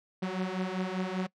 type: beating tone pair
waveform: sawtooth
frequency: 183.2 / 188.3 Hz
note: F#3 / F#3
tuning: -17 / +31 cents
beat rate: 5.1 Hz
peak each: -30 / -29 dBFS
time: 0.22-1.27 s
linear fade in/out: 10 ms
effects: noise-tail reverb RT60 0.1 s tail -22 dB re dry + low-pass 4000 Hz 12 dB/octave